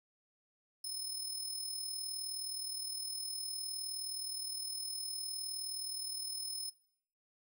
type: tone with amplitude modulation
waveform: 20% pulse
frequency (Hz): 5200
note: E8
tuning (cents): -24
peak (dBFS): -32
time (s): 0.84-6.7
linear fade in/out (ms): 5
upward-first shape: sine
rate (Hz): 39.4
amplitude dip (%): 55
effects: noise-tail reverb RT60 0.6 s tail -18 dB re dry